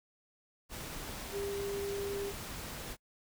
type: tone in noise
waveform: sine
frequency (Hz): 400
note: G4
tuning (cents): +35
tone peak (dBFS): -35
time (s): 1.31-2.33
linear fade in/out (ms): 50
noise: pink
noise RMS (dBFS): -43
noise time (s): 0.69-2.97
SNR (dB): +5
effects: noise-tail reverb RT60 0.1 s tail -26 dB re dry